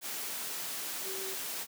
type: tone in noise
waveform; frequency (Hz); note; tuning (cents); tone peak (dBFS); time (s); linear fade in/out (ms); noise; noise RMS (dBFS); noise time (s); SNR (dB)
sine; 383.6; G4; -37; -41; 1.03-1.36; 50; white; -38; 0.01-1.67; -6
effects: high-pass 200 Hz 12 dB/octave